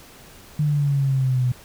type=exponential sweep; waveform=sine; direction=down; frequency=151.4 to 123.5 Hz; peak=-17 dBFS; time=0.59-1.52 s; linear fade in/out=5 ms; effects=pink hiss -46 dBFS RMS until 1.64 s